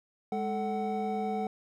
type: tone cluster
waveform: triangle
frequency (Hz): 207.7 / 439.6 / 749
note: G#3 / A4 / F#5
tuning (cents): 0 / -2 / +21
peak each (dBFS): -32 / -33 / -31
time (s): 0.32-1.47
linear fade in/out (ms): 2
effects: none